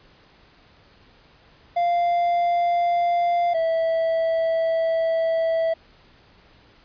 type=tone pair in turn; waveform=triangle; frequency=695 / 655 Hz; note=F5 / E5; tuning=-9 / -11 cents; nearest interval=minor second; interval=102 cents; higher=first; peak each=-16 / -17 dBFS; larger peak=first; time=1.76-3.54 / 3.54-5.74 s; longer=second; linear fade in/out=10 ms; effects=pink hiss -54 dBFS RMS until 6.84 s + resampled to 11025 Hz